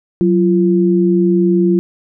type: tone pair together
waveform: sine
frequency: 185 / 344 Hz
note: F#3 / F4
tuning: 0 / -26 cents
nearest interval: major seventh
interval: 1074 cents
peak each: -12 dBFS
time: 0.21-1.79 s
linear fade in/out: 0 ms
effects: none